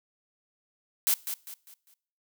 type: noise with echo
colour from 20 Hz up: blue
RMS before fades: -24 dBFS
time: 1.07-1.14 s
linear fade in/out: 0 ms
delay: 200 ms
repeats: 4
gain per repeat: -9 dB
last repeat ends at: 1.94 s
effects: noise-tail reverb RT60 0.6 s tail -22 dB re dry